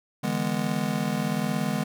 square chord, E dominant seventh, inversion third, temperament just, 148.33 / 164.81 / 206 / 247.2 Hz, D3 / E3 / G#3 / B3, +18 / 0 / -14 / +2 cents, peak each -33 / -32 / -29 / -32 dBFS, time 0.23-1.84 s, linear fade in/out 10 ms, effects none

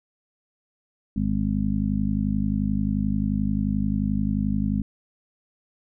harmonic tone, 51.4 Hz, G#1, 17 cents flat, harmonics 1 / 2 / 3 / 4 / 5, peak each -29 / -30 / -30 / -24 / -29 dBFS, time 1.16-4.82 s, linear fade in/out 5 ms, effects none

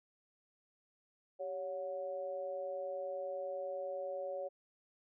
sine tone with amplitude modulation, 560 Hz, C#5, 18 cents sharp, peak -34 dBFS, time 1.39-4.49 s, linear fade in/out 20 ms, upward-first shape sine, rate 170 Hz, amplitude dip 80%, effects none

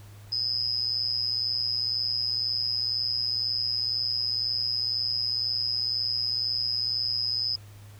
sine tone with amplitude modulation, 5060 Hz, D#8, 28 cents sharp, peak -21 dBFS, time 0.32-7.56 s, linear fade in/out 5 ms, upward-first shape sine, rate 122 Hz, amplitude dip 95%, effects added 102 Hz sine -45 dBFS peak until 7.99 s + pink hiss -55 dBFS RMS until 7.99 s

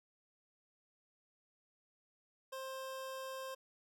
25% pulse tone, 528 Hz, C5, 16 cents sharp, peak -39 dBFS, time 2.52-3.55 s, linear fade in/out 10 ms, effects none

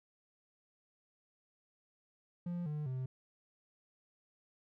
triangle tone with pitch steps, 174.61 / 150.26 / 129.31 Hz, F3 / D3 / C3, 0 / +40 / -20 cents, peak -34 dBFS, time 2.46-3.06 s, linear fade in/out 5 ms, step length 200 ms, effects none

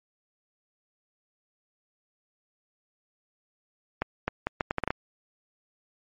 accelerating click train, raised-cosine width 0.5 ms, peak -11 dBFS, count 9, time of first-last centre 4.02-4.905 s, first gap 260 ms, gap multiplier 0.73, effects MP3 48 kbps

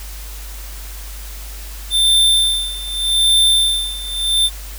square tone with tremolo, 3569 Hz, A7, 24 cents sharp, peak -10 dBFS, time 1.9-4.5 s, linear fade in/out 50 ms, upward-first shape sine, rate 0.83 Hz, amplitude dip 85%, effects added 50 Hz sine -29 dBFS peak until 4.78 s + white hiss -36 dBFS RMS until 4.78 s

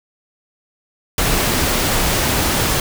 pink noise, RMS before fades -17 dBFS, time 1.18-2.8 s, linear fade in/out 2 ms, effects none

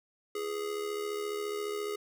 square tone with amplitude modulation, 415.3 Hz, G#4, in tune, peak -31 dBFS, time 0.35-1.96 s, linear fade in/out 5 ms, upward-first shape sine, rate 74.5 Hz, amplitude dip 60%, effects none

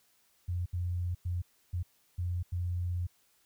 sine tone bursts at uneven times, 88.4 Hz, F2, 22 cents sharp, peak -30 dBFS, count 6, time 0.48-0.66 / 0.73-1.15 / 1.25-1.42 / 1.73-1.83 / 2.18-2.43 / 2.52-3.07 s, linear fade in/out 10 ms, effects white hiss -69 dBFS RMS until 3.45 s

